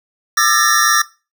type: tone cluster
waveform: square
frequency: 1201 / 1329 / 1723 / 1827 / 5660 Hz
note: D6 / E6 / A6 / A#6 / F8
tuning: +38 / +14 / -37 / -35 / +22 cents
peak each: -18 dBFS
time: 0.37-1.02 s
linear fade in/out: 5 ms
effects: noise-tail reverb RT60 0.3 s tail -19 dB re dry